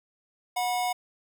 square tone pair together, 729 / 973.7 Hz, F#5 / B5, -26 / -25 cents, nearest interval perfect fourth, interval 501 cents, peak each -27 / -34 dBFS, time 0.56-0.93 s, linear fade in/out 10 ms, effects none

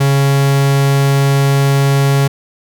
45% pulse tone, 138.59 Hz, C#3, in tune, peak -9 dBFS, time 0-2.28 s, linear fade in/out 10 ms, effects none

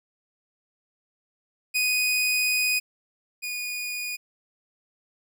sawtooth tone pair in turn, 2489 / 2459 Hz, D#7 / D#7, 0 / -21 cents, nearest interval unison, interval 21 cents, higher first, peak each -18 / -26 dBFS, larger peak first, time 1.74-2.8 / 3.42-4.17 s, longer first, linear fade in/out 20 ms, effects none

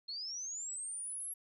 sine linear sweep, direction up, 4186 to 11330 Hz, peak -39 dBFS, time 0.08-1.34 s, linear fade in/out 10 ms, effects none

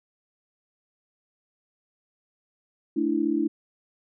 sine chord, A suspended fourth, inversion none, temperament equal, 220 / 293.7 / 329.6 Hz, A3 / D4 / E4, 0 / 0 / 0 cents, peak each -30 / -25 / -25 dBFS, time 2.96-3.48 s, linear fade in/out 10 ms, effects none

